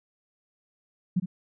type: tone with echo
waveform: sine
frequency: 181.3 Hz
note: F#3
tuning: 35 cents flat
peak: -20 dBFS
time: 1.16-1.2 s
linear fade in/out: 10 ms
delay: 60 ms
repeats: 1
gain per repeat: -9 dB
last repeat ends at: 1.26 s
effects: none